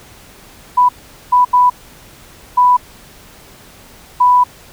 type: tone bursts at uneven times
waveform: sine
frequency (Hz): 990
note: B5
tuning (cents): +4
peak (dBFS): -6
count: 5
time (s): 0.77-0.89 / 1.32-1.45 / 1.53-1.7 / 2.57-2.77 / 4.2-4.44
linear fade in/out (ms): 10
effects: pink hiss -41 dBFS RMS until 4.72 s